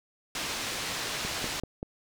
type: low-pass noise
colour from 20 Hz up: white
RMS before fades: -34 dBFS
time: 0.35-1.6 s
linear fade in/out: 2 ms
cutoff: 5300 Hz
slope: 12 dB/octave
type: click train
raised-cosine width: 2 ms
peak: -21 dBFS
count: 4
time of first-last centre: 1.25-1.829 s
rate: 5.18 Hz
effects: none